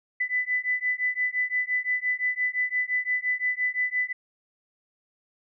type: beating tone pair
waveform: sine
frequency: 1994 / 1999.8 Hz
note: B6 / B6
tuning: +16 / +21 cents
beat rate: 5.8 Hz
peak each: -27 dBFS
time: 0.2-4.13 s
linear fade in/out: 10 ms
effects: none